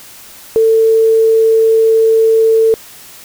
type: tone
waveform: sine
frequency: 447 Hz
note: A4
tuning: 27 cents sharp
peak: -6 dBFS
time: 0.56-2.74 s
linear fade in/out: 0 ms
effects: white hiss -36 dBFS RMS until 3.24 s